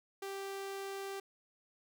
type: tone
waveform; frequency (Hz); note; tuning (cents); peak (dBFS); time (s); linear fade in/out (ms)
sawtooth; 392; G4; 0; -36; 0.22-1.2; 5
effects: none